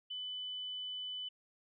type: tone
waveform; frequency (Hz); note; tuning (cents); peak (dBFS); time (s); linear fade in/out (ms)
sine; 3000; F#7; +23; -39; 0.1-1.29; 10
effects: none